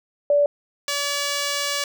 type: tone pair in turn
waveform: sine / 5% pulse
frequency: 579 / 572 Hz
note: D5 / D5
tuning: -25 / -46 cents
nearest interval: unison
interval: 21 cents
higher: first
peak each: -14 / -11 dBFS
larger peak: second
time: 0.3-0.46 / 0.88-1.84 s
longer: second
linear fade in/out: 2 ms
effects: none